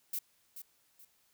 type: noise with echo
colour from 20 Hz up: violet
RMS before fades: -36 dBFS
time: 0.13-0.19 s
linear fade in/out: 5 ms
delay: 430 ms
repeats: 2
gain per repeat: -10 dB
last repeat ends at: 1.05 s
effects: white hiss -71 dBFS RMS until 1.33 s